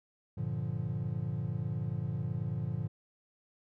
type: chord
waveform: triangle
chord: G minor seventh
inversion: none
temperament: equal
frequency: 98 / 116.54 / 146.83 / 174.61 Hz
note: G2 / Bb2 / D3 / F3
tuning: 0 / 0 / 0 / 0 cents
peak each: -38 / -34 / -35 / -38 dBFS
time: 0.37-2.88 s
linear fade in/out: 10 ms
effects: none